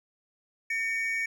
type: tone pair together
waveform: triangle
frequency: 1820 / 2256 Hz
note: A#6 / C#7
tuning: -42 / +30 cents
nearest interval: major third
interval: 372 cents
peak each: -31 / -27 dBFS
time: 0.7-1.26 s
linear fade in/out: 5 ms
effects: none